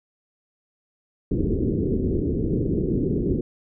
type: low-pass noise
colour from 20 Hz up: white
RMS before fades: -23 dBFS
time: 1.31-3.41 s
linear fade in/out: 5 ms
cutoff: 410 Hz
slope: 48 dB/octave
effects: none